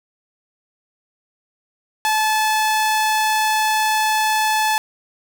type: tone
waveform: sawtooth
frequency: 866 Hz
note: A5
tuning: 28 cents flat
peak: -12 dBFS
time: 2.05-4.78 s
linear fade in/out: 0 ms
effects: none